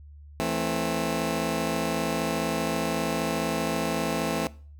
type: chord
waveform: 15% pulse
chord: A minor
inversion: second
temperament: just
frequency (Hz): 165 / 220 / 264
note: E3 / A3 / C4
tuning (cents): +2 / 0 / +16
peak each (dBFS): -24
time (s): 0.4-4.47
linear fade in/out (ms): 0
effects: noise-tail reverb RT60 0.4 s tail -20 dB re dry + added 73 Hz sine -44 dBFS peak until 4.79 s